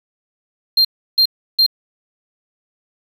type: tone bursts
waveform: triangle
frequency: 4186 Hz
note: C8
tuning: in tune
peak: -8 dBFS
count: 3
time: 0.77-1.664 s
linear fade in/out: 5 ms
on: 78 ms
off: 330 ms
effects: 7-bit